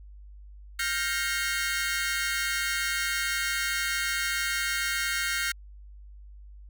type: chord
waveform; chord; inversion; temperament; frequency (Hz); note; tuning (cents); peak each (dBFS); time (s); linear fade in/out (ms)
sawtooth; G half-diminished seventh; third; equal with one note detuned; 1396.9 / 1568 / 1864.7 / 2164; F6 / G6 / Bb6 / Db7; 0 / 0 / 0 / -42; -29; 0.79-5.52; 5
effects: added 50 Hz sine -44 dBFS peak until 6.69 s